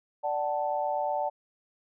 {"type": "chord", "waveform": "sine", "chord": "D major", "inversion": "none", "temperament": "equal with one note detuned", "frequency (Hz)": [587.3, 751.6, 880], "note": ["D5", "F#5", "A5"], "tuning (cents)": [0, 27, 0], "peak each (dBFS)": -31, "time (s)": [0.23, 1.3], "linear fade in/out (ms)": 20, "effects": []}